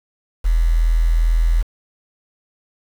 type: tone with quantisation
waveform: sine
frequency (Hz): 41.2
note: E1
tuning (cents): 0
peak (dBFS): -12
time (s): 0.44-1.63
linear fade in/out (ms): 20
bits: 6
effects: none